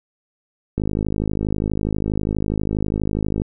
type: click train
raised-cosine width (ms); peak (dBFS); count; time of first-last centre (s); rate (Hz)
3; -9; 139; 0.78-3.419; 52.3
effects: none